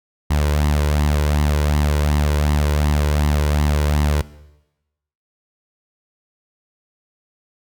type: tone with flanger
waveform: sawtooth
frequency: 74.1 Hz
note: D2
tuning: 16 cents sharp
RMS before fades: -17 dBFS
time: 0.3-4.22 s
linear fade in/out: 10 ms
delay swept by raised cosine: 0.99 to 2.09 ms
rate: 2.7 Hz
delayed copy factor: +0.5
effects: noise-tail reverb RT60 1.0 s tail -19 dB re dry